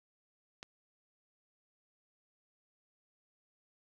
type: click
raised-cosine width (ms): 0.2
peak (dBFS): -27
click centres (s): 0.629
effects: none